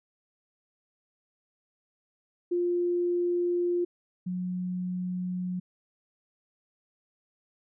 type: tone pair in turn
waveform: sine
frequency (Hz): 351 / 181.37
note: F4 / F#3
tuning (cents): +9 / -34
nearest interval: major seventh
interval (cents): 1143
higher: first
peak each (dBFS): -24 / -29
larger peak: first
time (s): 2.51-3.85 / 4.26-5.6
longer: neither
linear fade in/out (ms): 10
effects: none